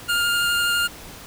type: tone with vibrato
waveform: 25% pulse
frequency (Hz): 1408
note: F6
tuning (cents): +14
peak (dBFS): -15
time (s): 0.08-0.88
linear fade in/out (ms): 20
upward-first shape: sine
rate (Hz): 12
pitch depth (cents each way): 9
effects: pink hiss -40 dBFS RMS until 1.26 s